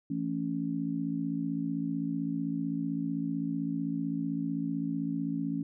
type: harmonic tone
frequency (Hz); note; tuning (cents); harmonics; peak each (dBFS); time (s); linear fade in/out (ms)
55.7; A1; +22; 3 / 4 / 5; -35 / -36 / -32; 0.1-5.63; 5
effects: none